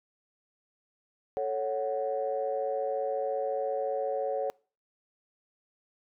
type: chord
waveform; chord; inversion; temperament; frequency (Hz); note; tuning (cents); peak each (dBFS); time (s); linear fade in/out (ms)
sine; F# minor; first; equal; 440 / 554.4 / 740; A4 / C#5 / F#5; 0 / 0 / 0; -33 / -30 / -34; 1.37-4.5; 0
effects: noise-tail reverb RT60 0.4 s tail -26 dB re dry + tanh soft clip ceiling -19 dBFS